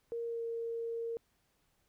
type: tone with pitch glide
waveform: sine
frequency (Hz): 466.2 to 461.4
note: A#4 to A#4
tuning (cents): 0 to -18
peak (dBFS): -35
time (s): 0.12-1.17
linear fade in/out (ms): 0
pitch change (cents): -18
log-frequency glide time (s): 0.26-0.42
effects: pink hiss -75 dBFS RMS until 1.88 s